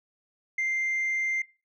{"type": "tone", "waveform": "sine", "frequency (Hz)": 2093, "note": "C7", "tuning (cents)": 0, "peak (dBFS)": -23, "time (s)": [0.58, 1.42], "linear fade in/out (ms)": 5, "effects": ["noise-tail reverb RT60 0.3 s tail -21 dB re dry", "tanh soft clip ceiling -23 dBFS"]}